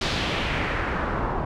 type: noise with low-pass filter sweep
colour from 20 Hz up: pink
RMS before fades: -26 dBFS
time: 0.01-1.45 s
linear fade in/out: 5 ms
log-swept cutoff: 4400 to 930 Hz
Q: 1.7
effects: none